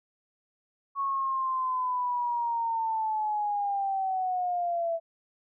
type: linear sweep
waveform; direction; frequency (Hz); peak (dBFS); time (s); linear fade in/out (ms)
sine; down; 1108.7 to 659.3; -26; 0.95-5; 50
effects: none